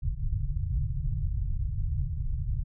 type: low-pass noise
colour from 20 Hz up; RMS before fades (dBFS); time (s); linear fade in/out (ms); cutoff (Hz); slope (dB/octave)
pink; -29; 0.02-2.64; 20; 150; 96
effects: none